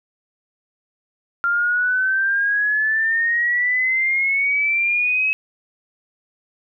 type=exponential sweep; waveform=sine; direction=up; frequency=1386 to 2573 Hz; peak=-16 dBFS; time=1.44-5.33 s; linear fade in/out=0 ms; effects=none